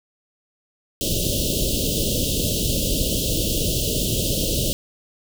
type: band-stop noise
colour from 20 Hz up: pink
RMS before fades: -22 dBFS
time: 1.01-4.73 s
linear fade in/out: 0 ms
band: 620 to 2800 Hz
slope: 96 dB/octave
effects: none